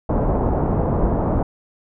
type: low-pass noise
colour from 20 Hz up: pink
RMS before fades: -19 dBFS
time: 0.09-1.43 s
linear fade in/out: 5 ms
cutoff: 900 Hz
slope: 24 dB/octave
effects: none